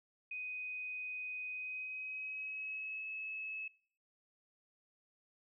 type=tone with pitch glide; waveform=sine; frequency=2500 to 2588 Hz; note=D#7 to E7; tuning=+8 to -32 cents; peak=-40 dBFS; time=0.31-3.68 s; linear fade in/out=5 ms; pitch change=+60 cents; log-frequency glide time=1.5-3.08 s; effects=noise-tail reverb RT60 0.7 s tail -24 dB re dry